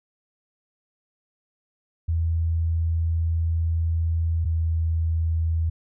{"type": "tone pair in turn", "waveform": "sine", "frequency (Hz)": [82.41, 81.65], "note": ["E2", "E2"], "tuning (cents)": [0, -16], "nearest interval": "unison", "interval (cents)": 16, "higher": "first", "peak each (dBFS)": -20, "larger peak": "neither", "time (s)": [[2.08, 4.45], [4.45, 5.7]], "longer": "first", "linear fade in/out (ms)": 10, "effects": []}